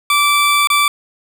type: tone with dropouts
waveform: 20% pulse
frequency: 1164 Hz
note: D6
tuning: 16 cents flat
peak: -6 dBFS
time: 0.1-0.88 s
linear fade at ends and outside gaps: 2 ms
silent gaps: 0.673-0.701 s
effects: none